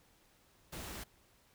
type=noise; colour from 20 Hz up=pink; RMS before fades=-45 dBFS; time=0.72-1.04 s; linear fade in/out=10 ms; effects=pink hiss -68 dBFS RMS until 1.54 s